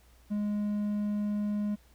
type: tone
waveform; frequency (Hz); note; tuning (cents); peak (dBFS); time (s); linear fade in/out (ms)
triangle; 207.6; G#3; 0; -26; 0.3-1.76; 20
effects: added 60 Hz sine -58 dBFS peak until 1.94 s + pink hiss -64 dBFS RMS until 1.94 s